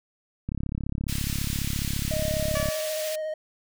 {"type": "click train", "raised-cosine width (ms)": 5, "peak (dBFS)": -17, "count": 77, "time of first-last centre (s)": [0.49, 2.687], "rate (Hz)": 34.6}
{"type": "high-pass noise", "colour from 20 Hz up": "pink", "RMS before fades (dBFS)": -35, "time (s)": [1.08, 3.16], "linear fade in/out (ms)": 10, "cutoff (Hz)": 2600, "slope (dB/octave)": 12}
{"type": "tone with vibrato", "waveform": "triangle", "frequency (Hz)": 622.3, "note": "D#5", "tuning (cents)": 0, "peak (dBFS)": -26, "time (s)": [2.11, 3.34], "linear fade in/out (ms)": 5, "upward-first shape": "square", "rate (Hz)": 14, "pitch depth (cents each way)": 14}
{"type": "tone with exponential decay", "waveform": "15% pulse", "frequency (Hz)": 575, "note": "D5", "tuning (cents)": -37, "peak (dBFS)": -21, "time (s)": [2.55, 3.2], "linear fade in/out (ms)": 5, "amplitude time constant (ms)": 140}
{"effects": []}